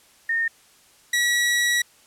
sine / sawtooth tone pair in turn, 1832 / 1927.4 Hz, A#6 / B6, -31 / -43 cents, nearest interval minor second, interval 88 cents, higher second, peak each -20 / -15 dBFS, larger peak second, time 0.29-0.48 / 1.13-1.82 s, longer second, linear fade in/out 5 ms, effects white hiss -55 dBFS RMS until 2.06 s + low-pass 11000 Hz 12 dB/octave

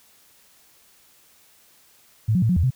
sine tone with pitch steps, 109.5 / 181.1 / 112.6 / 179.8 / 83.5 / 129 Hz, A2 / F#3 / A2 / F#3 / E2 / C3, -8 / -37 / +40 / -49 / +23 / -24 cents, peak -16 dBFS, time 2.28-2.706 s, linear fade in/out 10 ms, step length 71 ms, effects white hiss -56 dBFS RMS until 2.75 s

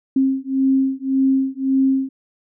sine beating tone pair, 266.2 / 268 Hz, C4 / C4, +30 / +42 cents, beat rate 1.8 Hz, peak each -18 dBFS, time 0.16-2.09 s, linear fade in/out 5 ms, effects none

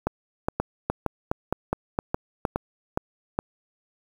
two click trains, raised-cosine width 1 ms, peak -9 / -9 dBFS, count 9 / 5, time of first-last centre 0.07-3.39 / 0.6-2.452 s, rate 2.41 / 2.16 Hz, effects 7-bit

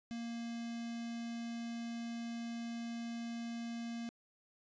square tone with notch filter, 233.1 Hz, A#3, in tune, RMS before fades -42 dBFS, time 0.11-4.09 s, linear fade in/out 0 ms, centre 980 Hz, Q 1, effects resampled to 16000 Hz

